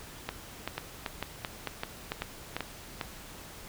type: two click trains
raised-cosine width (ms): 0.3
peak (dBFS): -16 / -16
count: 6 / 7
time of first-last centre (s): 0.78-3.012 / 0.29-2.607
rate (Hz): 2.24 / 2.59
effects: pink hiss -47 dBFS RMS until 3.68 s